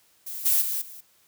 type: noise with level steps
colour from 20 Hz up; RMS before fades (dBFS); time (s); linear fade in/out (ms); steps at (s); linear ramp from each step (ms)
violet; -35 / -21 / -28 / -43; 0.26-1.01; 10; 0.45 / 0.61 / 0.81; 10
effects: white hiss -62 dBFS RMS until 1.27 s + high-pass 60 Hz 12 dB/octave